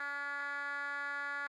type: tone with band-pass filter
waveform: 10% pulse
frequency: 284.6 Hz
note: C#4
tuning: 46 cents sharp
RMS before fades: -39 dBFS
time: 0-1.47 s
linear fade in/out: 2 ms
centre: 1600 Hz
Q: 4.1
effects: Opus 32 kbps